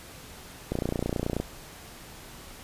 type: click train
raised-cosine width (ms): 2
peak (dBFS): -14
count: 21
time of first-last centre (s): 0.72-1.4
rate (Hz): 29.4
effects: pink hiss -46 dBFS RMS until 2.63 s + resampled to 32000 Hz